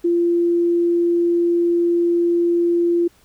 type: tone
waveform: sine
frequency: 343.9 Hz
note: F4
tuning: 27 cents flat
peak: -14 dBFS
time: 0.04-3.08 s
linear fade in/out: 10 ms
effects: pink hiss -55 dBFS RMS until 3.24 s